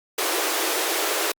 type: high-pass noise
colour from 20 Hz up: pink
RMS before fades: -24 dBFS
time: 0.18-1.32 s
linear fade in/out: 5 ms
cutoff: 310 Hz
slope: 96 dB/octave
effects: Opus 48 kbps